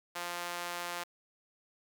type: tone with high-pass filter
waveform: sawtooth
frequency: 174.61 Hz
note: F3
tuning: in tune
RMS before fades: -39 dBFS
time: 0.15-1.04 s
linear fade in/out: 10 ms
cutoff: 830 Hz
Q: 0.85
effects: none